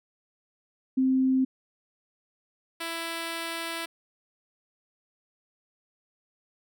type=tone pair in turn; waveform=sine / 5% pulse; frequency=261.6 / 332 Hz; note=C4 / E4; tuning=0 / +12 cents; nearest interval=major third; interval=412 cents; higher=second; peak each=-20 dBFS; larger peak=neither; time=0.97-1.45 / 2.8-3.86 s; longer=second; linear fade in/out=10 ms; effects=none